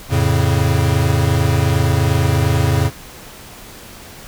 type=chord; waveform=square; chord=F augmented; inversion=none; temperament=equal; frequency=87.31 / 110 / 138.59 Hz; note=F2 / A2 / C#3; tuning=0 / 0 / 0 cents; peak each=-18 dBFS; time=0.09-2.91 s; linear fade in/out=50 ms; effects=pink hiss -37 dBFS RMS until 4.27 s